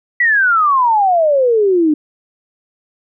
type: exponential sweep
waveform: sine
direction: down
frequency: 1978 to 293.7 Hz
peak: -9 dBFS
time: 0.2-1.94 s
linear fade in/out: 5 ms
effects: none